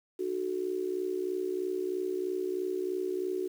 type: tone with amplitude modulation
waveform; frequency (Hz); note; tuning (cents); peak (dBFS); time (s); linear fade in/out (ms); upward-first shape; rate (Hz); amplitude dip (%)
sine; 370; F#4; 0; -26; 0.19-3.48; 10; sine; 63.1; 80
effects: 9-bit